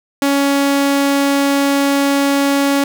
sawtooth tone, 279.6 Hz, C#4, 15 cents sharp, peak -8 dBFS, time 0.22-2.84 s, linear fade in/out 2 ms, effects none

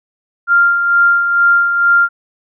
sine tone with tremolo, 1394 Hz, F6, 4 cents flat, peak -6 dBFS, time 0.47-2.09 s, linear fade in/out 50 ms, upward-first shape sine, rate 2.2 Hz, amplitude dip 50%, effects none

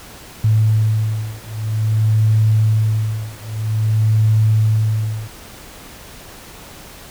sine beating tone pair, 108.7 / 109.21 Hz, A2 / A2, -21 / -12 cents, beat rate 0.51 Hz, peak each -16 dBFS, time 0.44-5.28 s, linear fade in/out 5 ms, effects pink hiss -38 dBFS RMS until 7.1 s

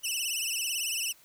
15% pulse tone with vibrato, 2794 Hz, F7, in tune, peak -22 dBFS, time 0.03-1.13 s, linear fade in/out 20 ms, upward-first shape sine, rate 18 Hz, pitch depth 130 cents each way, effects white hiss -59 dBFS RMS until 1.24 s

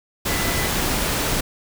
sine tone in noise, 2000 Hz, B6, 21 cents sharp, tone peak -30 dBFS, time 0.28-0.68 s, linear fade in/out 10 ms, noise pink, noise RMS -22 dBFS, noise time 0.25-1.41 s, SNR -11 dB, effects none

